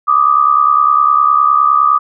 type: tone pair together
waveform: sine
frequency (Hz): 1174.7 / 1244.5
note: D6 / D#6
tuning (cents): 0 / 0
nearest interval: minor second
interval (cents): 100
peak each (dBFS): -10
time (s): 0.07-1.99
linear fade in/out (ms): 20
effects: none